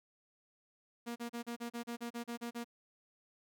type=tone bursts; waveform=sawtooth; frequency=236.3 Hz; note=A#3; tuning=24 cents sharp; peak=-35 dBFS; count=12; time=1.06-2.645 s; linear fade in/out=20 ms; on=100 ms; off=35 ms; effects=none